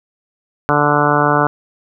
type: harmonic tone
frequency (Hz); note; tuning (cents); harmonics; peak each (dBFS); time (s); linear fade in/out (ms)
146.83; D3; 0; 1 / 2 / 3 / 4 / 5 / 6 / 7 / 8 / 9 / 10; -20 / -20 / -20 / -20 / -20 / -20 / -20 / -20 / -20 / -20; 0.69-1.47; 0
effects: none